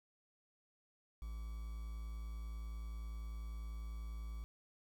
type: tone with quantisation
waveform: triangle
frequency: 55.1 Hz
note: A1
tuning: 3 cents sharp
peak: -40 dBFS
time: 1.22-4.44 s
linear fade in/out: 0 ms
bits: 10
effects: none